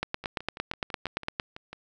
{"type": "two click trains", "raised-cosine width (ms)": 0.3, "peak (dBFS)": [-24, -12], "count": [10, 13], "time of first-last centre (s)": [[0.24, 1.73], [0.03, 1.398]], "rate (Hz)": [6.04, 8.77], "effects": []}